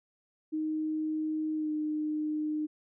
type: tone with pitch glide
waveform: sine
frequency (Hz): 311.1 to 305.2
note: D#4 to D#4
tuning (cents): 0 to -33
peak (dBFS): -29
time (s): 0.52-2.67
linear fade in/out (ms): 20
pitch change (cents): -33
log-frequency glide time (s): 1.55-1.71
effects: none